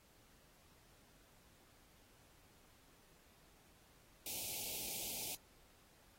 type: band-stop noise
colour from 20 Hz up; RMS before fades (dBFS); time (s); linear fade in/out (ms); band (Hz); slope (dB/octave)
white; -44; 4.26-5.35; 2; 890 to 2200; 96
effects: pink hiss -68 dBFS RMS until 6.18 s + AAC 48 kbps